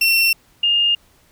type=tone pair in turn; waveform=30% pulse / sine; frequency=2712 / 2826 Hz; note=E7 / F7; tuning=+49 / +20 cents; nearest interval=minor second; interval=71 cents; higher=second; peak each=-10 / -13 dBFS; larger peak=first; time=0.01-0.33 / 0.63-0.95 s; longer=neither; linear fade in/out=5 ms; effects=pink hiss -55 dBFS RMS until 1.31 s